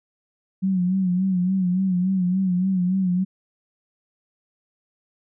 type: tone with vibrato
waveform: sine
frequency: 185 Hz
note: F#3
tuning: in tune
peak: -18 dBFS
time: 0.62-3.25 s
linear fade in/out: 20 ms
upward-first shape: sine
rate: 3.5 Hz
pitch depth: 70 cents each way
effects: none